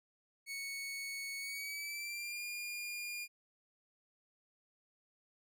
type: tone with pitch glide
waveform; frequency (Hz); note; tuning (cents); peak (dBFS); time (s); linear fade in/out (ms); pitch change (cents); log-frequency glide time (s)
sawtooth; 2217 to 2418; C#7 to D7; 0 to +50; -37; 0.46-3.28; 50; +150; 1.39-2.43
effects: none